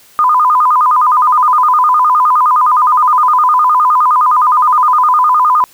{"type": "tone with vibrato", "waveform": "sine", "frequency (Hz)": 1108.7, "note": "C#6", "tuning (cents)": 0, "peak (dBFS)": -6, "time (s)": [0.19, 5.64], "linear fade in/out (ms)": 0, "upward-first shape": "square", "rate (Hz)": 9.7, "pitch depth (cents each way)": 170, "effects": ["white hiss -44 dBFS RMS until 5.73 s"]}